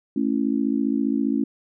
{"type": "chord", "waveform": "sine", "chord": "A major", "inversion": "none", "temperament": "just", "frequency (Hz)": [220, 275, 330], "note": ["A3", "C#4", "E4"], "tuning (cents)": [0, -14, 2], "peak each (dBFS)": [-24, -22, -28], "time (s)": [0.16, 1.44], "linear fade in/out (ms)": 5, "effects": []}